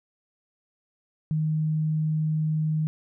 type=tone; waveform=sine; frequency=155.6 Hz; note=D#3; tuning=in tune; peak=-22 dBFS; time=1.31-2.87 s; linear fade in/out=0 ms; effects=none